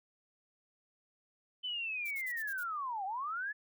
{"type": "linear two-way sweep", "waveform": "sine", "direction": "down then up", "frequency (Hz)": [3052, 740, 1745], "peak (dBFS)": -35, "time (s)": [1.63, 3.53], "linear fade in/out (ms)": 20, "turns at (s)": 3.05}
{"type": "noise bursts", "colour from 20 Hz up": "violet", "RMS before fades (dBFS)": -48, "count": 6, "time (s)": [2.05, 2.637], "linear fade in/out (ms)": 10, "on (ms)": 62, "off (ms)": 43}
{"effects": []}